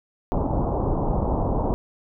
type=low-pass noise; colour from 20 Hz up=pink; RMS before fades=-23 dBFS; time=0.32-1.74 s; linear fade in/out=0 ms; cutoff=1000 Hz; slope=48 dB/octave; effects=none

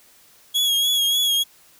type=tone with vibrato; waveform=40% pulse; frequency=3322 Hz; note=G#7; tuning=in tune; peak=-16 dBFS; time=0.54-1.44 s; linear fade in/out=20 ms; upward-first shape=triangle; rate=3.4 Hz; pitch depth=48 cents each way; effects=white hiss -53 dBFS RMS until 1.79 s

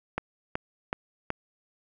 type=click train; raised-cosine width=0.5 ms; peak=-13 dBFS; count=4; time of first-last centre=0.18-1.304 s; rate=2.67 Hz; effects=none

